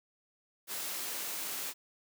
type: high-pass noise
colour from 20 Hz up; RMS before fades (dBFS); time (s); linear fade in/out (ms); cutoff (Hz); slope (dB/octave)
white; -38; 0.67-1.74; 50; 230; 12
effects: none